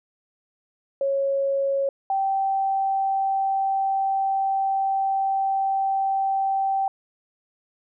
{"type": "tone pair in turn", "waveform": "sine", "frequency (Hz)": [550, 777.8], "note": ["C#5", "G5"], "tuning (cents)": [-14, -14], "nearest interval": "tritone", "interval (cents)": 600, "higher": "second", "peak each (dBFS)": -20, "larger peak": "neither", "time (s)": [[1.01, 1.89], [2.1, 6.88]], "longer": "second", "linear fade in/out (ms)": 2, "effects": []}